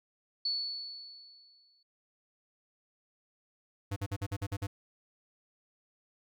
sine tone with exponential decay, 4435 Hz, C#8, in tune, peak -28 dBFS, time 0.45-1.83 s, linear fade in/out 5 ms, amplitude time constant 300 ms
square tone bursts, 99 Hz, G2, 18 cents sharp, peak -33 dBFS, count 8, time 3.91-4.67 s, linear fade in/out 10 ms, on 53 ms, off 48 ms
effects none

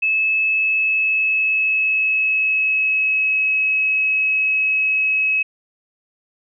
sine tone with pitch glide, 2600 to 2566 Hz, E7 to E7, -24 to -47 cents, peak -15 dBFS, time 0.02-5.43 s, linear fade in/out 10 ms, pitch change -23 cents, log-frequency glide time 0.44-3.44 s, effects none

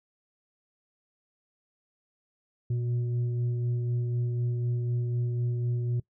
sine tone with frequency modulation, 120 Hz, B2, 49 cents flat, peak -26 dBFS, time 2.7-6 s, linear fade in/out 5 ms, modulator 244 Hz, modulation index 0.36, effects noise-tail reverb RT60 0.1 s tail -21 dB re dry

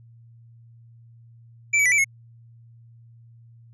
square tone with pitch steps, 2331 / 2280 / 1981 / 2318 / 2176 Hz, D7 / C#7 / B6 / D7 / C#7, -14 / +48 / +5 / -23 / -33 cents, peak -17 dBFS, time 1.73-2.045 s, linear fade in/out 10 ms, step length 63 ms, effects added 116 Hz sine -47 dBFS peak until 3.73 s + resampled to 24000 Hz

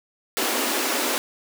pink high-pass noise, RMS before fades -24 dBFS, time 0.37-1.18 s, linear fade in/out 0 ms, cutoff 230 Hz, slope 96 dB/octave, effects none

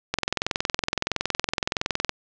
click train, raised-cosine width 0.2 ms, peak -5 dBFS, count 43, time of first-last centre 0.14-2.093 s, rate 21.5 Hz, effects low-pass 7000 Hz 12 dB/octave

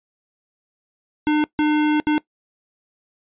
square tone bursts at uneven times, 301.9 Hz, D4, 48 cents sharp, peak -16 dBFS, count 3, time 1.27-1.44 / 1.59-2 / 2.07-2.18 s, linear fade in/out 0 ms, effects noise-tail reverb RT60 0.1 s tail -21 dB re dry + resampled to 8000 Hz

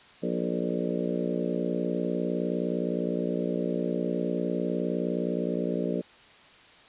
harmonic tone with a mistuned harmonic, 59.6 Hz, A#1, 39 cents sharp, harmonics 3 / 4 / 5 / 6 / 7 / 8 / 9 / 10, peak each -32 / -33 / -34 / -35 / -35 / -36 / -37 / -37 dBFS, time 0.22-6.02 s, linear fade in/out 20 ms, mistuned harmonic 7, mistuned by +43 cents, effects white hiss -53 dBFS RMS until 6.88 s + resampled to 8000 Hz

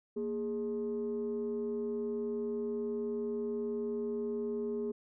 sine tone pair together, 233.5 / 414.8 Hz, A#3 / G#4, +3 / -2 cents, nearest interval minor seventh, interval 995 cents, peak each -36 / -33 dBFS, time 0.16-4.92 s, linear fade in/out 10 ms, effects tanh soft clip ceiling -28 dBFS

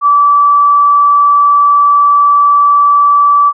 sine tone, 1156 Hz, D6, 28 cents flat, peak -4 dBFS, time 0.01-3.53 s, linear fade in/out 50 ms, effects none

